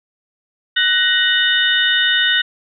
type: tone cluster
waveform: sine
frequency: 1491 / 1877 / 2961 / 3649 Hz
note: F#6 / A#6 / F#7 / A#7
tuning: +13 / +11 / +1 / -38 cents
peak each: -18 dBFS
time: 0.76-2.42 s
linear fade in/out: 10 ms
effects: none